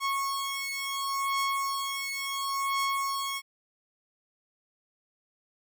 sawtooth beating tone pair, 1098 / 1098.71 Hz, C#6 / C#6, -17 / -16 cents, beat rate 0.71 Hz, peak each -28 dBFS, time 0-3.42 s, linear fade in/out 50 ms, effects none

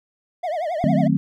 triangle tone with vibrato, 662 Hz, E5, 7 cents sharp, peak -20 dBFS, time 0.43-1.08 s, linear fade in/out 10 ms, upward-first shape triangle, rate 11 Hz, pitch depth 220 cents each way
sine chord, D# diminished seventh, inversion none, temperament equal with one note detuned, 154.13 / 185 / 220 / 261.6 Hz, D#3 / F#3 / A3 / C4, -16 / 0 / 0 / 0 cents, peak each -21 dBFS, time 0.84-1.17 s, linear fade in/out 0 ms
effects none

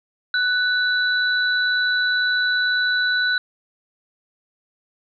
sine tone pair together, 1491 / 3961 Hz, F#6 / B7, +13 / +4 cents, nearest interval octave + perfect fourth, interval 1691 cents, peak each -18 / -24 dBFS, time 0.34-3.38 s, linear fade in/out 2 ms, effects none

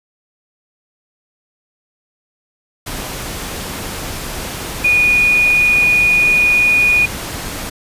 sine tone in noise, 2458 Hz, D#7, 22 cents flat, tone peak -9 dBFS, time 4.84-7.06 s, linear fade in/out 10 ms, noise pink, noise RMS -25 dBFS, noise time 2.86-7.7 s, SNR +13 dB, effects resampled to 32000 Hz

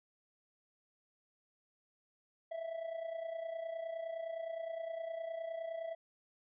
triangle tone with amplitude modulation, 659.3 Hz, E5, in tune, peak -34 dBFS, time 2.51-5.95 s, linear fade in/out 10 ms, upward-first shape sine, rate 29.7 Hz, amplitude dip 65%, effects resampled to 8000 Hz

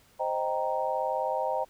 sine chord, C minor seventh, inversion none, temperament equal, 523.3 / 622.3 / 784 / 932.3 Hz, C5 / Eb5 / G5 / Bb5, 0 / 0 / 0 / 0 cents, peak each -32 dBFS, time 0.19-1.65 s, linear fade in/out 20 ms, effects pink hiss -61 dBFS RMS until 1.69 s

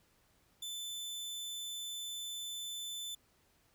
sawtooth tone, 3520 Hz, A7, in tune, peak -37 dBFS, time 0.62-3.15 s, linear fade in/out 5 ms, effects pink hiss -71 dBFS RMS until 3.74 s

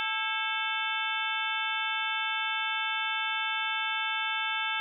harmonic tone with a mistuned harmonic, 440 Hz, A4, in tune, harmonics 2 / 3 / 4 / 5 / 6 / 7 / 8, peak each -36 / -36 / -35 / -36 / -35 / -37 / -37 dBFS, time 0-4.8 s, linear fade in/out 0 ms, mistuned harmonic 4, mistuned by -140 cents, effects none

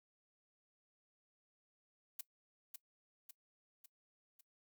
blue noise with echo, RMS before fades -43 dBFS, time 2.19-2.21 s, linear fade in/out 5 ms, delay 550 ms, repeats 4, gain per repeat -5 dB, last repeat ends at 4.41 s, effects noise-tail reverb RT60 0.1 s tail -19 dB re dry

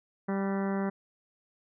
harmonic tone with a mistuned harmonic, 196 Hz, G3, in tune, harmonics 1 / 2 / 3 / 4 / 5 / 6 / 7 / 8 / 9 / 10, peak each -29 / -35 / -39 / -41 / -43 / -45 / -46 / -47 / -48 / -49 dBFS, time 0.28-0.9 s, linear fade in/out 10 ms, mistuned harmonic 8, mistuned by -42 cents, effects none

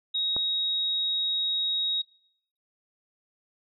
sine tone, 3780 Hz, A#7, 23 cents sharp, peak -25 dBFS, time 0.14-2.02 s, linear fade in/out 10 ms
click, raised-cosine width 1 ms, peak -21 dBFS, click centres 0.365 s
effects noise-tail reverb RT60 0.7 s tail -22 dB re dry

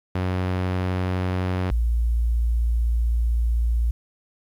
sawtooth / sine tone pair in turn, 91.9 / 57.89 Hz, F#2 / A#1, -11 / -11 cents, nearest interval minor sixth, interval 800 cents, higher first, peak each -18 dBFS, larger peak neither, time 0.15-1.71 / 1.71-3.91 s, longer second, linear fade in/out 5 ms, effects low-pass 3000 Hz 12 dB/octave + 9-bit

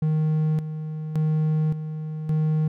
triangle tone with tremolo, 155.5 Hz, D#3, 1 cent flat, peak -17 dBFS, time 0.02-2.68 s, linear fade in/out 5 ms, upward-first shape square, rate 0.88 Hz, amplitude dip 65%, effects none

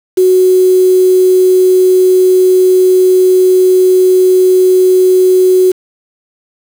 sine tone with quantisation, 370 Hz, F#4, in tune, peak -4 dBFS, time 0.17-5.72 s, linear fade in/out 10 ms, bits 4, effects none

